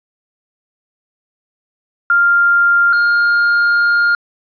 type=tone pair in turn; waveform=sine / triangle; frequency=1396.9 / 1410.7 Hz; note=F6 / F6; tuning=0 / +17 cents; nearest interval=unison; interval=17 cents; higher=second; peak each=-8 dBFS; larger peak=neither; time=2.1-2.93 / 2.93-4.15 s; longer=second; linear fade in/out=2 ms; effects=resampled to 11025 Hz